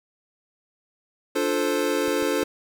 square chord, D minor seventh, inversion none, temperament equal with one note detuned, 293.7 / 350.2 / 440 / 523.3 Hz, D4 / F4 / A4 / C5, 0 / +5 / 0 / 0 cents, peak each -28 / -29 / -27 / -28 dBFS, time 1.35-2.44 s, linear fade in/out 10 ms
clicks, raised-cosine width 2 ms, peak -26 dBFS, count 3, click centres 2.081 / 2.225 / 2.43 s
effects none

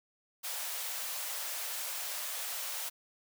white high-pass noise, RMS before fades -38 dBFS, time 0.43-2.9 s, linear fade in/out 20 ms, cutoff 510 Hz, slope 48 dB/octave, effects none

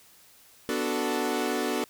sawtooth chord, B minor seventh, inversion none, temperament equal, 246.9 / 293.7 / 370 / 440 Hz, B3 / D4 / F#4 / A4, 0 / 0 / 0 / 0 cents, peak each -28 dBFS, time 0.69-1.84 s, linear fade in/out 0 ms, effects white hiss -56 dBFS RMS until 1.89 s

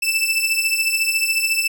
sawtooth beating tone pair, 2637 / 2651 Hz, E7 / E7, 0 / +9 cents, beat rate 14 Hz, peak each -17 dBFS, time 0.02-1.68 s, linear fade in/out 10 ms, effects none

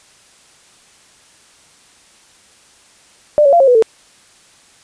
sine tone with pitch steps, 596 / 558 / 687 / 541 / 493.5 / 446 Hz, D5 / C#5 / F5 / C#5 / B4 / A4, +25 / +11 / -29 / -42 / -1 / +23 cents, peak -6 dBFS, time 3.38-3.824 s, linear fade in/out 0 ms, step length 74 ms, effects white hiss -48 dBFS RMS until 4.83 s + resampled to 22050 Hz

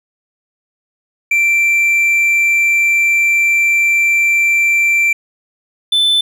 triangle tone pair in turn, 2349 / 3520 Hz, D7 / A7, 0 / 0 cents, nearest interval perfect fifth, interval 700 cents, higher second, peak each -8 dBFS, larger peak neither, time 1.31-5.13 / 5.92-6.21 s, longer first, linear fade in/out 5 ms, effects none

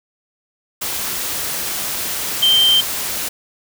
sine tone in noise, 3136 Hz, G7, in tune, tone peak -10 dBFS, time 2.42-2.81 s, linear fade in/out 10 ms, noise white, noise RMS -23 dBFS, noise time 0.81-3.29 s, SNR +10 dB, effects none

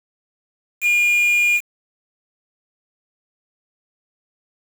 triangle tone with quantisation, 2425 Hz, D#7, 45 cents flat, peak -12 dBFS, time 0.81-1.61 s, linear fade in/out 50 ms, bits 5, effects none

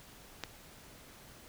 click, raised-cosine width 0.2 ms, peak -19 dBFS, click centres 0.437 s, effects pink hiss -55 dBFS RMS until 1.48 s

